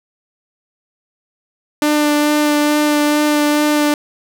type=tone with vibrato; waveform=sawtooth; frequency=297.2 Hz; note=D4; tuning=21 cents sharp; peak=-8 dBFS; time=1.82-3.94 s; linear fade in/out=2 ms; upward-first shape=sine; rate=2.3 Hz; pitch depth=12 cents each way; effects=none